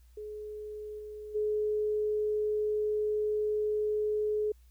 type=tone with level steps; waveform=sine; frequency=423.8 Hz; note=G#4; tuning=35 cents sharp; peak=-38 / -40 / -27 dBFS; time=0.17-4.52 s; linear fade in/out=5 ms; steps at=0.98 / 1.34 s; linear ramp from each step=20 ms; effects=added 60 Hz sine -55 dBFS peak until 4.7 s + white hiss -71 dBFS RMS until 4.7 s